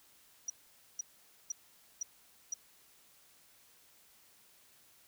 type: tone bursts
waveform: sine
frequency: 5810 Hz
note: F#8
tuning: 32 cents flat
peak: -33 dBFS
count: 5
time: 0.48-2.54 s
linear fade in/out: 5 ms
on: 20 ms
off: 490 ms
effects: white hiss -64 dBFS RMS until 5.07 s